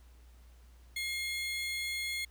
35% pulse tone pair together, 2134 / 3374 Hz, C7 / G#7, +34 / +27 cents, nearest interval minor sixth, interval 793 cents, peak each -33 / -39 dBFS, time 0.96-2.25 s, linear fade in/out 5 ms, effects added 60 Hz sine -54 dBFS peak until 2.3 s + pink hiss -67 dBFS RMS until 2.3 s

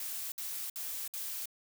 blue noise bursts, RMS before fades -39 dBFS, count 4, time 0-1.457 s, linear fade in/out 2 ms, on 320 ms, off 59 ms, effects none

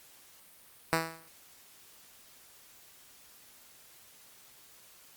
5% pulse tone with exponential decay, 163.2 Hz, E3, 17 cents flat, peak -12 dBFS, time 0.93-1.29 s, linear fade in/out 0 ms, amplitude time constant 78 ms, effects white hiss -57 dBFS RMS until 5.16 s + Opus 48 kbps

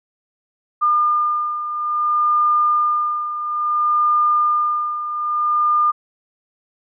sine beating tone pair, 1207 / 1207.59 Hz, D6 / D6, +47 / +48 cents, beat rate 0.59 Hz, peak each -16 / -22 dBFS, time 0.81-5.92 s, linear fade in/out 20 ms, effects none

